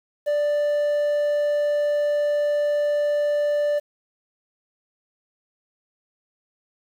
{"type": "tone", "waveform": "triangle", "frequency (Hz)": 587.3, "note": "D5", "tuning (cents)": 0, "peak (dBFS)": -17, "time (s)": [0.26, 3.8], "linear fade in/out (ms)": 20, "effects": ["8-bit"]}